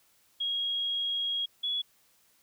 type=tone pair in turn; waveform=sine; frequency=3287 / 3385 Hz; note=G#7 / G#7; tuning=-19 / +32 cents; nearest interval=minor second; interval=51 cents; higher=second; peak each=-28 dBFS; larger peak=neither; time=0.4-1.46 / 1.63-1.82 s; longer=first; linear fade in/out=10 ms; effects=white hiss -66 dBFS RMS until 2.42 s